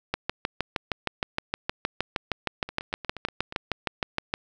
two click trains, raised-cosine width 0.3 ms, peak -9 / -20 dBFS, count 28 / 8, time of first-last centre 0.14-4.339 / 2.69-3.524 s, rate 6.43 / 8.39 Hz, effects none

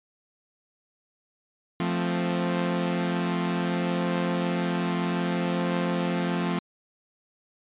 sawtooth chord, F major, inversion none, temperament equal, 174.61 / 220 / 261.6 Hz, F3 / A3 / C4, 0 / 0 / 0 cents, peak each -22 / -28 / -28 dBFS, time 1.8-6.59 s, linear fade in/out 2 ms, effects resampled to 8000 Hz

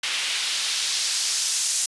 white noise with band-pass filter sweep, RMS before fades -25 dBFS, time 0.03-1.86 s, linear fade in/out 5 ms, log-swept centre 2700 to 6900 Hz, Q 1.3, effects resampled to 24000 Hz

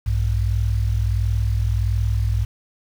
sine tone pair together, 60.8 / 102.25 Hz, B1 / G#2, -26 / -26 cents, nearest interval major sixth, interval 900 cents, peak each -20 dBFS, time 0.06-2.45 s, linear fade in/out 10 ms, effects 7-bit

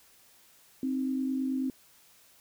sine tone pair together, 262.5 / 311.8 Hz, C4 / D#4, +6 / +4 cents, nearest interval minor third, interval 298 cents, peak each -28 / -37 dBFS, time 0.83-1.7 s, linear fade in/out 2 ms, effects white hiss -60 dBFS RMS until 2.4 s

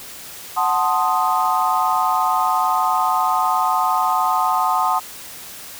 sine chord, F# diminished seventh, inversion none, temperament equal, 740 / 880 / 1046.5 / 1244.5 Hz, F#5 / A5 / C6 / Eb6, 0 / 0 / 0 / 0 cents, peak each -21 dBFS, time 0.56-5 s, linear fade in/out 20 ms, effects white hiss -36 dBFS RMS until 5.79 s

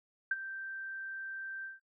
sine tone with ADSR envelope, 1566 Hz, G6, 2 cents flat, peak -26 dBFS, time 0.31-1.8 s, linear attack 4 ms, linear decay 32 ms, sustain -13 dB, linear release 160 ms, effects noise-tail reverb RT60 0.1 s tail -19 dB re dry

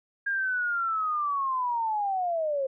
sine linear sweep, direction down, 1624 to 523.3 Hz, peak -25 dBFS, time 0.26-2.67 s, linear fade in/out 10 ms, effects none

